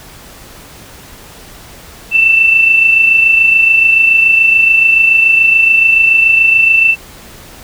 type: tone with amplitude modulation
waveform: sine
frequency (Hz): 2668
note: E7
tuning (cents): +20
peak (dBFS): -3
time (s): 2.11-6.96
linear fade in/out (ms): 50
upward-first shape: sine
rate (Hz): 27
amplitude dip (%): 45
effects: pink hiss -35 dBFS RMS until 7.63 s